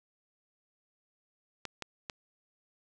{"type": "clicks", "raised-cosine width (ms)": 0.2, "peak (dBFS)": -20, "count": 3, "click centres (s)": [1.653, 1.823, 2.098], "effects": ["8-bit"]}